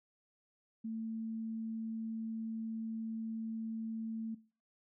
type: tone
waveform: sine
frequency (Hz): 223.6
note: A3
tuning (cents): +28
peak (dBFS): -37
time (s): 0.84-4.35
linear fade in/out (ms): 10
effects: noise-tail reverb RT60 0.4 s tail -20 dB re dry